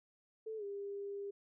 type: tone with pitch glide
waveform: sine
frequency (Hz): 440 to 401.2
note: A4 to G4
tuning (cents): 0 to +40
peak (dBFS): -40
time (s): 0.46-1.31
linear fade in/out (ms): 10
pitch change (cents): -160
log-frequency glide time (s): 0.57-0.64
effects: none